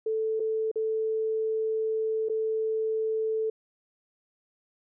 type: tone with dropouts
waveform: sine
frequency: 440 Hz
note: A4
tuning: in tune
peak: -25 dBFS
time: 0.06-3.5 s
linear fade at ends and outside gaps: 5 ms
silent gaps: 0.397-0.401 / 0.715-0.757 / 2.287-2.296 s
effects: none